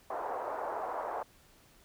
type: band-pass noise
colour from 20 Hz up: pink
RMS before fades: -37 dBFS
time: 0.1-1.23 s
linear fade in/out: 5 ms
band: 520 to 1100 Hz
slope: 24 dB/octave
effects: pink hiss -62 dBFS RMS until 1.84 s